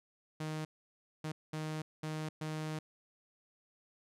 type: tone bursts at uneven times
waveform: sawtooth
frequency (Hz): 155.56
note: D#3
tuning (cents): 0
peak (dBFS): -33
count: 5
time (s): 0.4-0.65 / 1.24-1.32 / 1.53-1.82 / 2.03-2.29 / 2.41-2.79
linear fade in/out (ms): 5
effects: low-pass 10000 Hz 12 dB/octave